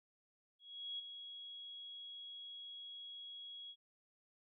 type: tone with ADSR envelope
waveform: sine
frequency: 3322 Hz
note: G#7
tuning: in tune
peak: -40 dBFS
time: 0.59-3.76 s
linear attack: 400 ms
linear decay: 13 ms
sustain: -8 dB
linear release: 60 ms
effects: none